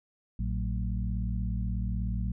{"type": "harmonic tone with a mistuned harmonic", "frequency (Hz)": 56.5, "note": "A1", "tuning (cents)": 47, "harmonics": [1, 2, 3, 4], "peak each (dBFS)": [-30, -34, -36, -42], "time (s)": [0.39, 2.32], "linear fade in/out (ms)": 5, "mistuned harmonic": 3, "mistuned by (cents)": 150, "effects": []}